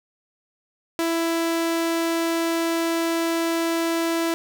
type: tone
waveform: sawtooth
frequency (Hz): 332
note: E4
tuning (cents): +12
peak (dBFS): -17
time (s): 0.99-4.34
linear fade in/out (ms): 0
effects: none